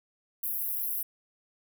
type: high-pass noise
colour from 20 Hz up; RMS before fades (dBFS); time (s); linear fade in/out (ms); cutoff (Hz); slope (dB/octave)
pink; -32; 0.43-1.03; 5; 11000; 96
effects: none